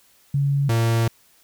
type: tone pair in turn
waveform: sine / 45% pulse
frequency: 140.5 / 114.96 Hz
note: C#3 / A#2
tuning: +24 / -24 cents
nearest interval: minor third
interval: 348 cents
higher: first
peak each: -17 dBFS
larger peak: neither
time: 0.34-0.69 / 0.69-1.08 s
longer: second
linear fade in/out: 5 ms
effects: white hiss -57 dBFS RMS until 1.43 s